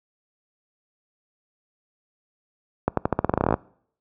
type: accelerating click train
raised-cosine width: 1 ms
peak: -5 dBFS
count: 16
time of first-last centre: 2.88-3.541 s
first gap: 93 ms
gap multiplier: 0.88
effects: noise-tail reverb RT60 0.6 s tail -24 dB re dry + high-pass 60 Hz 12 dB/octave